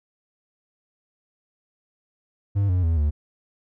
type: tone with pitch steps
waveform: triangle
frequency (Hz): 100 / 90.65 / 82.17 / 74.48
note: G2 / F#2 / E2 / D2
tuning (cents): +35 / -35 / -5 / +25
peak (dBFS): -16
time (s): 2.55-3.11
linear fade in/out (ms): 20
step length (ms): 140
effects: none